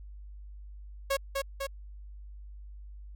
sawtooth tone with echo, 549 Hz, C#5, 17 cents flat, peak -22 dBFS, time 1.1-1.17 s, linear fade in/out 10 ms, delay 250 ms, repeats 2, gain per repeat -3 dB, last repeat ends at 1.67 s, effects added 50 Hz sine -43 dBFS peak until 3.15 s

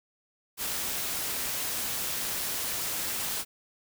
white noise, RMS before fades -32 dBFS, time 0.57-3.45 s, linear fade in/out 50 ms, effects none

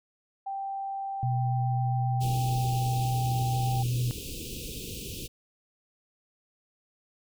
sine tone, 784 Hz, G5, in tune, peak -31 dBFS, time 0.46-3.83 s, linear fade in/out 10 ms
sine tone with pitch glide, 123.47 to 122.19 Hz, B2 to B2, 0 to -18 cents, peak -25 dBFS, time 1.23-4.11 s, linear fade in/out 0 ms, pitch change -18 cents, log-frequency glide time 2.23-3.24 s
pink band-stop noise, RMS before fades -38 dBFS, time 2.2-5.28 s, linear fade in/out 20 ms, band 510 to 2500 Hz, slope 96 dB/octave
effects none

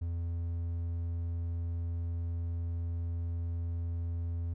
triangle tone, 84.8 Hz, E2, 50 cents sharp, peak -30 dBFS, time 0.01-4.54 s, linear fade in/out 10 ms, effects none

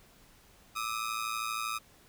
sawtooth ring-modulated tone, 1244.5 Hz, D#6, in tune, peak -26 dBFS, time 0.75-1.79 s, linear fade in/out 20 ms, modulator 56.3 Hz, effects pink hiss -60 dBFS RMS until 2.08 s

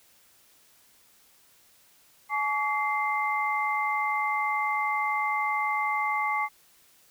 sine tone cluster, 851 / 1138 / 2087 Hz, G#5 / C#6 / C7, +42 / +45 / -5 cents, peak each -29 dBFS, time 2.29-6.49 s, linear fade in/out 50 ms, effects white hiss -60 dBFS RMS until 7.1 s

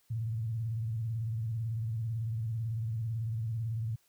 sine tone with vibrato, 112.8 Hz, A2, 44 cents sharp, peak -31 dBFS, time 0.1-3.96 s, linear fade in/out 10 ms, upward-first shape square, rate 18 Hz, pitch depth 80 cents each way, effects white hiss -70 dBFS RMS until 4.08 s

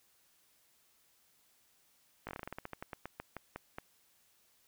slowing click train, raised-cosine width 0.5 ms, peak -26 dBFS, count 19, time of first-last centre 2.27-3.785 s, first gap 18 ms, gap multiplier 1.16, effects white hiss -70 dBFS RMS until 4.67 s

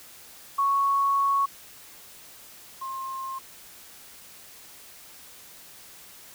sine tone pair in turn, 1108.7 / 1063 Hz, C#6 / C6, 0 / +27 cents, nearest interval minor second, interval 73 cents, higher first, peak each -20 / -31 dBFS, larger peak first, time 0.58-1.46 / 2.81-3.39 s, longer first, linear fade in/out 10 ms, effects white hiss -48 dBFS RMS until 6.34 s

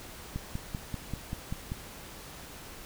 click train, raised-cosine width 5 ms, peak -21 dBFS, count 8, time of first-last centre 0.36-1.719 s, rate 5.15 Hz, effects pink hiss -46 dBFS RMS until 2.85 s

